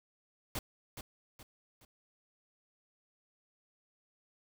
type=noise with echo; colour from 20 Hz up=pink; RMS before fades=-37 dBFS; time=0.55-0.59 s; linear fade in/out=2 ms; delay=420 ms; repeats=3; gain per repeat=-8 dB; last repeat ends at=1.85 s; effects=none